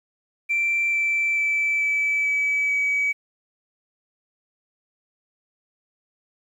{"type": "tone with pitch steps", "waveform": "sine", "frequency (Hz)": [2349, 2334, 2319, 2305, 2290, 2276], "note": ["D7", "D7", "D7", "D7", "D7", "C#7"], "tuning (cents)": [0, -11, -22, -33, -44, 45], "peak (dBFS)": -18, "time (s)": [0.49, 3.13], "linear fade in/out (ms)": 20, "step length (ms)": 440, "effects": ["tanh soft clip ceiling -16 dBFS", "9-bit"]}